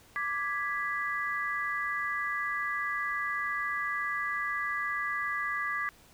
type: chord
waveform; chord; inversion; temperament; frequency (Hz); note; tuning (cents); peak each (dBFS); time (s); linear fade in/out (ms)
sine; G# diminished; second; equal; 1174.7 / 1661.2 / 1975.5; D6 / G#6 / B6; 0 / 0 / 0; -34; 0.16-5.89; 0
effects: pink hiss -58 dBFS RMS until 6.13 s